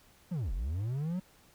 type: linear two-way sweep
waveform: triangle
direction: down then up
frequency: 190 to 37.65 to 190 Hz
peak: -29 dBFS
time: 0.31-1.2 s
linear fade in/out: 10 ms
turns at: 0.53 s
effects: pink hiss -62 dBFS RMS until 1.54 s